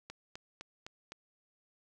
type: click train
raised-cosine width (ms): 0.2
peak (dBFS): -27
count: 5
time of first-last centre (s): 0.1-1.12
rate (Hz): 3.92
effects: none